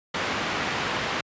white low-pass noise, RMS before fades -28 dBFS, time 0.14-1.21 s, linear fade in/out 5 ms, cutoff 2300 Hz, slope 12 dB/octave, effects high-pass 80 Hz 12 dB/octave + resampled to 16000 Hz

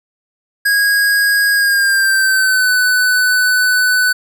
square tone with pitch glide, 1644 to 1498.9 Hz, G#6 to F#6, -18 to +22 cents, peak -11 dBFS, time 0.65-4.13 s, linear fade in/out 10 ms, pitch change -160 cents, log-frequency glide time 1.53-2.71 s, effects none

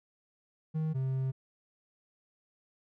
triangle tone pair in turn, 157.3 / 132.01 Hz, D#3 / C3, +19 / +16 cents, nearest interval minor third, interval 303 cents, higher first, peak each -27 dBFS, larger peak neither, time 0.74-0.94 / 0.94-1.32 s, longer second, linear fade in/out 20 ms, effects none

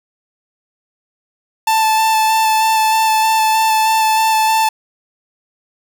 45% pulse tone with vibrato, 880 Hz, A5, in tune, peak -11 dBFS, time 1.67-4.69 s, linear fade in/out 5 ms, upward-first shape square, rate 3.2 Hz, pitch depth 10 cents each way, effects none

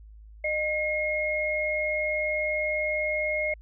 sine tone pair together, 612.3 / 2152 Hz, D#5 / C7, -28 / +48 cents, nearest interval octave + minor seventh, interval 2176 cents, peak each -28 / -27 dBFS, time 0.44-3.54 s, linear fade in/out 5 ms, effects added 53 Hz sine -45 dBFS peak until 3.61 s

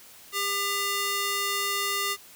square tone with high-pass filter, 400.2 Hz, G4, 36 cents sharp, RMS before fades -28 dBFS, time 0.32-2.17 s, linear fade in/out 50 ms, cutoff 1300 Hz, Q 0.6, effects white hiss -50 dBFS RMS until 2.35 s

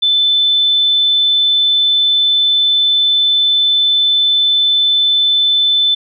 sine tone, 3520 Hz, A7, in tune, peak -9 dBFS, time 0.02-5.95 s, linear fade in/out 10 ms, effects none

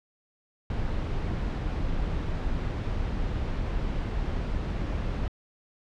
brown noise, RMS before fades -29 dBFS, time 0.7-5.28 s, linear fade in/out 2 ms, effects low-pass 4000 Hz 12 dB/octave

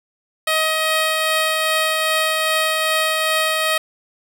10% pulse tone with tremolo, 631 Hz, D#5, 24 cents sharp, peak -7 dBFS, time 0.47-3.78 s, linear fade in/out 5 ms, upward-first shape triangle, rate 2.5 Hz, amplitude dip 25%, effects none

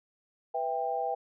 sine chord, E minor, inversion second, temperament just, 494.4 / 659.3 / 791.1 Hz, B4 / E5 / G5, +2 / 0 / +16 cents, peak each -35 / -34 / -31 dBFS, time 0.54-1.15 s, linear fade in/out 10 ms, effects none

